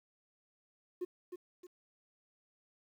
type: tone with echo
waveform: triangle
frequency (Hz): 359.1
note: F4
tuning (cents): +48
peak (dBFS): -31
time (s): 1.01-1.05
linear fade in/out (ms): 10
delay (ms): 310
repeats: 2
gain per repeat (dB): -8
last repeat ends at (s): 1.67
effects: tanh soft clip ceiling -31 dBFS + 11-bit